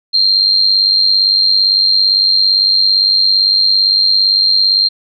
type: tone with amplitude modulation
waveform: sine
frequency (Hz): 4186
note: C8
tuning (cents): 0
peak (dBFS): -5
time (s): 0.13-4.89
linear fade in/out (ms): 20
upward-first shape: sine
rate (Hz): 97.7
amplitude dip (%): 65
effects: none